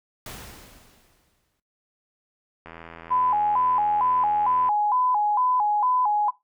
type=noise with exponential decay; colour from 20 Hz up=pink; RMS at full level=-36 dBFS; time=0.26-1.6 s; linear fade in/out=2 ms; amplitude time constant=290 ms
type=click train; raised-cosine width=0.5 ms; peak=-25 dBFS; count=169; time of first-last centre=2.66-4.684 s; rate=83 Hz
type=tone with vibrato; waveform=sine; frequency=916 Hz; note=A#5; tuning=31 cents flat; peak=-19 dBFS; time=3.1-6.31 s; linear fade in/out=20 ms; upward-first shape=square; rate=2.2 Hz; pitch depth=160 cents each way
effects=noise-tail reverb RT60 0.2 s tail -19 dB re dry

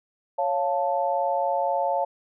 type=chord; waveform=sine; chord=Db augmented; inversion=none; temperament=equal; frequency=554.4 / 698.5 / 880 Hz; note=Db5 / F5 / A5; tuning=0 / 0 / 0 cents; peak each=-26 dBFS; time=0.38-2.05 s; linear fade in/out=10 ms; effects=none

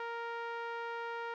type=tone with low-pass filter; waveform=5% pulse; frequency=466.2 Hz; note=A#4; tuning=in tune; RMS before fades=-40 dBFS; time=0-1.34 s; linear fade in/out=2 ms; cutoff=1200 Hz; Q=1.1; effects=none

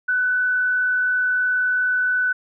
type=tone with frequency modulation; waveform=sine; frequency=1496 Hz; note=F#6; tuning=19 cents sharp; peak=-17 dBFS; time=0.08-2.33 s; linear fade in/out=10 ms; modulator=42.9 Hz; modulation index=0.3; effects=none

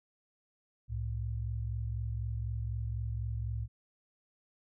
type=tone pair together; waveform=sine; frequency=65.99 / 110 Hz; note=C2 / A2; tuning=+15 / 0 cents; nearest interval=major sixth; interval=885 cents; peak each=-36 / -35 dBFS; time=0.88-3.68 s; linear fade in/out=50 ms; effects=none

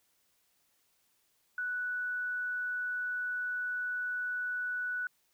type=tone; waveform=sine; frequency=1480 Hz; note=F#6; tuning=in tune; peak=-32 dBFS; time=1.58-5.07 s; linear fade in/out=2 ms; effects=white hiss -73 dBFS RMS until 5.33 s

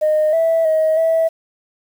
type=tone with pitch steps; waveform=sine; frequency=615 / 656 / 632 / 652 Hz; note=D#5 / E5 / D#5 / E5; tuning=-20 / -9 / +27 / -19 cents; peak=-11 dBFS; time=0.01-1.29 s; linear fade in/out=20 ms; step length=320 ms; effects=tanh soft clip ceiling -9 dBFS + 7-bit

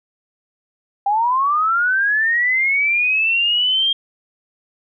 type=linear sweep; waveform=sine; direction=up; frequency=787 to 3222 Hz; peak=-14 dBFS; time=1.06-3.93 s; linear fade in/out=5 ms; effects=none

